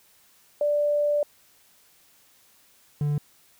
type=tone pair in turn; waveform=sine / triangle; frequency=587.3 / 146.82 Hz; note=D5 / D3; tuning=0 / 0 cents; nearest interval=2 octaves; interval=2400 cents; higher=first; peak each=-20 dBFS; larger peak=neither; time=0.61-1.23 / 3.01-3.18 s; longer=first; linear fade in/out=2 ms; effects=white hiss -59 dBFS RMS until 3.59 s